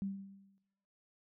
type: tone with exponential decay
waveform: sine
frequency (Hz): 196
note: G3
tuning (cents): 0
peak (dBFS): -33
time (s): 0.02-0.58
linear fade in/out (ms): 0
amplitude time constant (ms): 120
effects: noise-tail reverb RT60 1.0 s tail -17 dB re dry